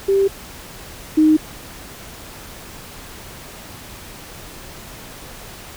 sine tone pair in turn, 392 / 310.4 Hz, G4 / D#4, 0 / -4 cents, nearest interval major third, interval 404 cents, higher first, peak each -12 / -9 dBFS, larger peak second, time 0.08-0.28 / 1.17-1.37 s, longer neither, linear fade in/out 10 ms, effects pink hiss -37 dBFS RMS until 5.76 s

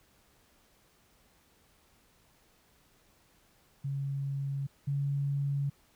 sine tone pair in turn, 138.59 / 140.69 Hz, C#3 / C#3, 0 / +26 cents, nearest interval unison, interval 26 cents, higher second, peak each -31 / -28 dBFS, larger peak second, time 3.84-4.67 / 4.87-5.7 s, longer neither, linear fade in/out 10 ms, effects pink hiss -66 dBFS RMS until 5.95 s

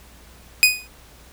sawtooth tone with exponential decay, 2489 Hz, D#7, in tune, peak -4 dBFS, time 0.63-0.87 s, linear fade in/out 0 ms, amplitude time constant 52 ms, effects added 60 Hz sine -49 dBFS peak until 1.32 s + pink hiss -49 dBFS RMS until 1.32 s

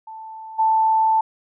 sine tone with level steps, 883 Hz, A5, 6 cents sharp, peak -33 / -14 dBFS, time 0.07-1.21 s, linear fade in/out 5 ms, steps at 0.58 s, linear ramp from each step 20 ms, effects none

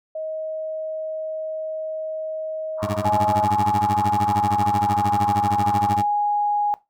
sine tone, 630 Hz, D#5, 21 cents sharp, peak -26 dBFS, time 0.15-3.45 s, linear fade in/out 5 ms
white band-pass noise, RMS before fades -35 dBFS, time 2.77-5.98 s, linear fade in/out 50 ms, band 890 to 1200 Hz, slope 48 dB/octave
20% pulse tone with tremolo, 102 Hz, G#2, 31 cents flat, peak -16 dBFS, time 2.82-6.04 s, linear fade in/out 10 ms, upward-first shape sine, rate 13 Hz, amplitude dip 100%
sine tone with pitch glide, 843 to 827.1 Hz, G#5 to G#5, +26 to -7 cents, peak -18 dBFS, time 3.05-6.74 s, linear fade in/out 0 ms, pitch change -33 cents, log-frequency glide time 3.4-5.17 s
effects noise-tail reverb RT60 0.2 s tail -18 dB re dry

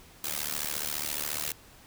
white noise with amplitude modulation, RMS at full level -29 dBFS, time 0.24-1.52 s, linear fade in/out 2 ms, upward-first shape sine, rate 74.5 Hz, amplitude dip 100%, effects pink hiss -54 dBFS RMS until 1.86 s

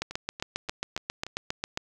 two click trains, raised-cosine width 0.2 ms, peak -21 / -12 dBFS, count 5 / 14, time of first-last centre 0.11-1.266 / 0.02-1.774 s, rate 3.46 / 7.41 Hz, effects 9-bit

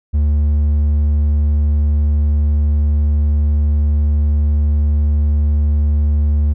sine tone with hard clipping, 74 Hz, D2, 14 cents sharp, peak -12 dBFS, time 0.13-6.54 s, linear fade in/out 20 ms, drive 3 dB, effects none

